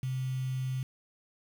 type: tone with quantisation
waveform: sine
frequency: 130 Hz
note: C3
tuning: 11 cents flat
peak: -30 dBFS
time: 0.03-0.83 s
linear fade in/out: 2 ms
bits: 8
effects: none